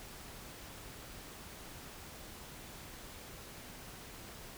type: silence
effects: pink hiss -50 dBFS RMS until 4.57 s